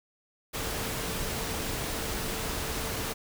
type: tone in noise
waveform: sine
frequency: 447.4 Hz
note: A4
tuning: 29 cents sharp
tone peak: -43 dBFS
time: 0.53-3.14 s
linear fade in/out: 20 ms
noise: pink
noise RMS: -33 dBFS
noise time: 0.53-3.14 s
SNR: -13 dB
effects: none